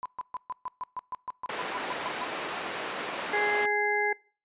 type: tone bursts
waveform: sine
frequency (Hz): 1005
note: B5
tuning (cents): +30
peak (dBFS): -31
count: 15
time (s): 0.03-2.24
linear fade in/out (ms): 0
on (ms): 26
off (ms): 130
type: band-pass noise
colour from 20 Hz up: pink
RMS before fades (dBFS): -35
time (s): 1.49-3.66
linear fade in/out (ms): 5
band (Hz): 430 to 3000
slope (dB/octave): 12
type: harmonic tone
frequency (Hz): 415.3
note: G#4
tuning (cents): 0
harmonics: 1 / 2 / 4 / 5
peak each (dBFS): -30 / -30 / -30 / -30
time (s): 3.33-4.13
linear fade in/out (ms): 5
effects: noise-tail reverb RT60 0.4 s tail -24 dB re dry + resampled to 8000 Hz